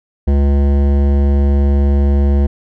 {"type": "tone with hard clipping", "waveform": "sine", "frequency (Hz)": 70.3, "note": "C#2", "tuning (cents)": 25, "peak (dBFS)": -11, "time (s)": [0.27, 2.47], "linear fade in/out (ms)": 10, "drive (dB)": 15, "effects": []}